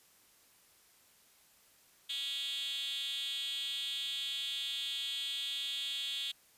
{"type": "tone with high-pass filter", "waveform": "5% pulse", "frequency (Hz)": 276.9, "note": "C#4", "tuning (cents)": -2, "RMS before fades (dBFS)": -38, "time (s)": [2.09, 6.32], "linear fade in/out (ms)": 10, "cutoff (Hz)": 3400, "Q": 8.6, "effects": ["white hiss -65 dBFS RMS until 6.57 s", "resampled to 32000 Hz"]}